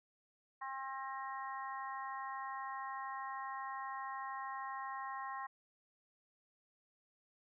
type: harmonic tone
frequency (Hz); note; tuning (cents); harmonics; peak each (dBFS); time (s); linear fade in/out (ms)
267.2; C4; +36; 3 / 4 / 5 / 6 / 7; -46 / -43 / -54 / -58 / -49; 0.61-5.47; 10
effects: none